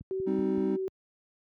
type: click train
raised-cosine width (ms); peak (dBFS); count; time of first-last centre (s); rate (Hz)
5; -30; 4; 0.01-0.579; 5.27
type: tone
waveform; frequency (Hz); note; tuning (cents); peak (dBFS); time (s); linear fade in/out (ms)
sine; 380; F#4; +46; -29; 0.11-0.88; 0
type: chord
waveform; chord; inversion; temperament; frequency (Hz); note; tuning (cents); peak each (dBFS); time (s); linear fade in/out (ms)
triangle; C minor; second; just; 196.22 / 261.6 / 314; G3 / C4 / Eb4; +2 / 0 / +16; -29 / -31 / -30; 0.26-0.77; 20
effects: high-pass 80 Hz 12 dB/octave